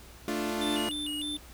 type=chord; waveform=sawtooth; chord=D minor; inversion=second; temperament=equal; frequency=220 / 293.7 / 349.2 Hz; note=A3 / D4 / F4; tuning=0 / 0 / 0 cents; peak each=-30 dBFS; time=0.28-0.89 s; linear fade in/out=0 ms
type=tone; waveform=sine; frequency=296.5 Hz; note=D4; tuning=17 cents sharp; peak=-36 dBFS; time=0.5-1.38 s; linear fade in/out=20 ms
type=tone with vibrato; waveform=square; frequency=3200 Hz; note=G7; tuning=35 cents sharp; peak=-34 dBFS; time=0.61-1.37 s; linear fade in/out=5 ms; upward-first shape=square; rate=3.3 Hz; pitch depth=180 cents each way
effects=added 60 Hz sine -51 dBFS peak until 1.53 s + pink hiss -52 dBFS RMS until 1.53 s